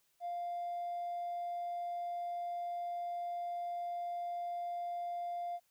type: tone with hard clipping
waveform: sine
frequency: 698.5 Hz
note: F5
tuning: in tune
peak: -37 dBFS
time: 0.2-5.6 s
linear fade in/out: 50 ms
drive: 1 dB
effects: white hiss -75 dBFS RMS until 5.7 s